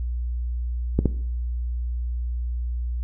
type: clicks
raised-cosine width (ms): 3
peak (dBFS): -6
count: 2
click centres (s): 0.99 / 1.057
effects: noise-tail reverb RT60 0.6 s tail -17 dB re dry + added 60 Hz sine -24 dBFS peak until 3.03 s